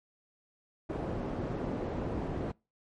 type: low-pass noise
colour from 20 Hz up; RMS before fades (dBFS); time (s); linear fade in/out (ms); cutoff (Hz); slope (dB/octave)
white; -35; 0.89-2.52; 10; 430; 12
effects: noise-tail reverb RT60 0.3 s tail -26 dB re dry + MP3 48 kbps